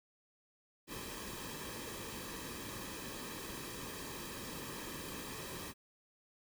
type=noise with comb filter; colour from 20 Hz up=pink; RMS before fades=-45 dBFS; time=0.87-5.74 s; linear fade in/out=50 ms; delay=1.4 ms; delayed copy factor=-0.65; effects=none